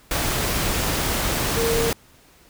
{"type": "tone in noise", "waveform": "sine", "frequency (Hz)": 460, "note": "A#4", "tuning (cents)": -23, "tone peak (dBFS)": -21, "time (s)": [1.57, 1.9], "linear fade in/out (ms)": 2, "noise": "pink", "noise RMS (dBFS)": -23, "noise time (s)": [0.11, 1.93], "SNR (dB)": -1, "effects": ["pink hiss -53 dBFS RMS until 2.49 s"]}